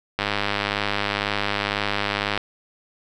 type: click train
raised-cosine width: 0.3 ms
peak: -6 dBFS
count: 224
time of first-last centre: 0.19-2.376 s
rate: 102 Hz
effects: none